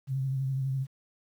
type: tone with vibrato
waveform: sine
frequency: 133.8 Hz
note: C3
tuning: 39 cents sharp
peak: -27 dBFS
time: 0.07-0.87 s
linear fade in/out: 50 ms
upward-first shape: sine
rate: 12 Hz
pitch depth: 37 cents each way
effects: 10-bit